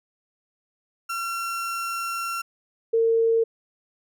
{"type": "tone pair in turn", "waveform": ["35% pulse", "sine"], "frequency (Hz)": [1364, 455.2], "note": ["F6", "A#4"], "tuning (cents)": [-41, -41], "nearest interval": "octave + perfect fifth", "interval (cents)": 1900, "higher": "first", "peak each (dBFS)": [-25, -17], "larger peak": "second", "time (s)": [[1.09, 2.42], [2.93, 3.44]], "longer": "first", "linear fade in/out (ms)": 10, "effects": []}